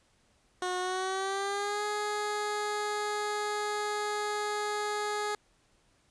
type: tone with pitch glide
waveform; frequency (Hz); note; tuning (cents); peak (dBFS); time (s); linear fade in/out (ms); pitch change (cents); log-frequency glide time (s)
15% pulse; 363.9 to 418; F#4 to G#4; -29 to +11; -24; 0.62-5.35; 2; +240; 0.79-1.84
effects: pink hiss -68 dBFS RMS until 6.1 s + resampled to 22050 Hz